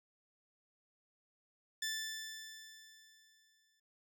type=tone with exponential decay; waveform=15% pulse; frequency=1760 Hz; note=A6; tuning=in tune; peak=-29 dBFS; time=1.82-3.8 s; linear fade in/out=5 ms; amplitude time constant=430 ms; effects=none